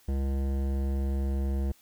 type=tone with hard clipping; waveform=sine; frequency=68 Hz; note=C#2; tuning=33 cents flat; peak=-28 dBFS; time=0.08-1.72 s; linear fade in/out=5 ms; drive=15 dB; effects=white hiss -61 dBFS RMS until 1.81 s